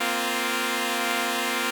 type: chord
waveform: 5% pulse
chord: Bb suspended second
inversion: none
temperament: equal with one note detuned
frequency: 233.1 / 259.2 / 349.2 Hz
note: Bb3 / C4 / F4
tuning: 0 / -16 / 0 cents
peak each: -17 dBFS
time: 0-1.71 s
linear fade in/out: 10 ms
effects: none